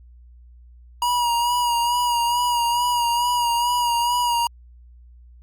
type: tone with vibrato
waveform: square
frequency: 958 Hz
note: A#5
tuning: 47 cents sharp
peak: -19 dBFS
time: 1.02-4.47 s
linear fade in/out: 2 ms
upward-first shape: sine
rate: 2.3 Hz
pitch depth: 32 cents each way
effects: added 60 Hz sine -44 dBFS peak until 5.42 s + Opus 48 kbps